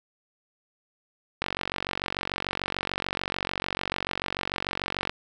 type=click train; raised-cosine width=0.3 ms; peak=-11 dBFS; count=173; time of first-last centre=1.42-5.095 s; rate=46.8 Hz; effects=none